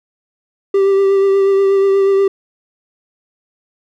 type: tone with vibrato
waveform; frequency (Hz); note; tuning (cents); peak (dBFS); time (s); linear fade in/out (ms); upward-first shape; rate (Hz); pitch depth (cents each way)
triangle; 392; G4; 0; -7; 0.74-2.28; 5; triangle; 8.3; 22
effects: none